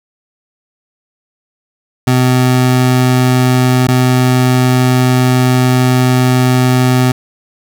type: tone with dropouts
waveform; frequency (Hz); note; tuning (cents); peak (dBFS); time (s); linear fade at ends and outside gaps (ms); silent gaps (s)
25% pulse; 127; B2; +49; -4; 2.07-7.12; 5; 3.872-3.884
effects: none